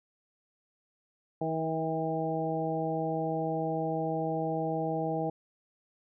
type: harmonic tone with a mistuned harmonic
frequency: 160.1 Hz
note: D#3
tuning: 50 cents sharp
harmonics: 1 / 2 / 3 / 4 / 5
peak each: -35 / -35 / -35 / -35 / -35 dBFS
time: 1.41-5.3 s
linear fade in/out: 5 ms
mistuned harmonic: 4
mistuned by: +17 cents
effects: none